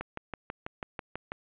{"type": "click train", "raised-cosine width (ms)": 0.5, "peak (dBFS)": -20, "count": 9, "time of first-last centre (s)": [0.01, 1.319], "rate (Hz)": 6.11, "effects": ["resampled to 8000 Hz", "8-bit"]}